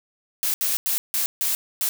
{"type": "noise bursts at uneven times", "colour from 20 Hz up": "blue", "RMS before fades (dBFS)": -23, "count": 6, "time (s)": [[0.43, 0.54], [0.61, 0.77], [0.86, 0.98], [1.14, 1.26], [1.41, 1.55], [1.81, 1.89]], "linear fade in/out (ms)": 0, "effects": []}